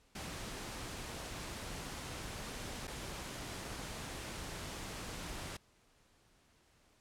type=noise with dropouts; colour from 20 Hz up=pink; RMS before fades=-44 dBFS; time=0.15-5.57 s; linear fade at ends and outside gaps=5 ms; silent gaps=2.872-2.877 s; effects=pink hiss -69 dBFS RMS until 7 s + low-pass 10000 Hz 12 dB/octave